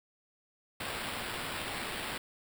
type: noise with sample-and-hold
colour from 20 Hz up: white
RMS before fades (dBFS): -38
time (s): 0.8-2.18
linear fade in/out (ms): 5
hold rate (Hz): 6300
effects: none